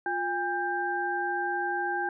sine tone cluster, 352.6 / 811 / 1577 Hz, F4 / G#5 / G6, +17 / -41 / +10 cents, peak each -34 / -30 / -31 dBFS, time 0.06-2.09 s, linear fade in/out 2 ms, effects none

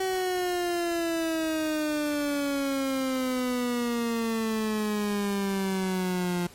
30% pulse exponential sweep, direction down, 379.7 to 174.7 Hz, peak -23 dBFS, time 0-6.47 s, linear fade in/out 5 ms, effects pink hiss -51 dBFS RMS until 6.54 s + MP3 64 kbps

